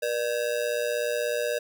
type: ring-modulated tone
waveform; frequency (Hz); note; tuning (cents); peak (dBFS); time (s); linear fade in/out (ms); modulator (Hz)
square; 539; C#5; -49; -23; 0.02-1.59; 10; 58.2
effects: none